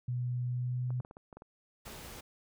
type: tone with pitch glide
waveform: sine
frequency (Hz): 123.47 to 125.05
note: B2 to B2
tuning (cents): 0 to +22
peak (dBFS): -31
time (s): 0.08-1.01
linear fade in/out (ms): 5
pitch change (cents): +22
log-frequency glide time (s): 0.48-0.83
type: clicks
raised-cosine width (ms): 1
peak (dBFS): -35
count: 9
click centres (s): 0.905 / 1.002 / 1.049 / 1.111 / 1.169 / 1.328 / 1.37 / 1.421 / 1.878
type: noise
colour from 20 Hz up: pink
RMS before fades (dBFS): -47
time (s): 1.85-2.21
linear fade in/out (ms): 10
effects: none